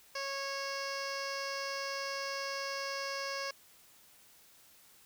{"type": "tone with low-pass filter", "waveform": "15% pulse", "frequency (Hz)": 550, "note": "C#5", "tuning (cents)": -14, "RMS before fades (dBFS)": -38, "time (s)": [0.15, 3.51], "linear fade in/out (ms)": 5, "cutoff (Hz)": 5000, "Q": 3.1, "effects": ["white hiss -61 dBFS RMS until 5.05 s"]}